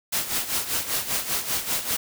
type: noise with tremolo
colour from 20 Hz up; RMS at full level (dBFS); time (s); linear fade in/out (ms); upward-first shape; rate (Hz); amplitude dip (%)
white; -24; 0.12-1.97; 10; sine; 5.1; 70
effects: none